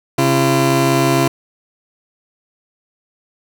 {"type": "tone pair together", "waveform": "20% pulse", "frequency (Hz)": [135.5, 339.7], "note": ["C#3", "F4"], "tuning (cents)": [-39, -48], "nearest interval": "octave + major third", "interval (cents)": 1591, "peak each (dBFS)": -10, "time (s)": [0.18, 1.28], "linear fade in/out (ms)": 5, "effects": []}